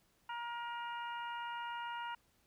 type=harmonic tone; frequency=473.1 Hz; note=A#4; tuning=26 cents sharp; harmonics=2 / 3 / 4 / 5 / 6; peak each=-41 / -46 / -53 / -58 / -51 dBFS; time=0.29-2.15 s; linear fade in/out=5 ms; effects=pink hiss -73 dBFS RMS until 2.46 s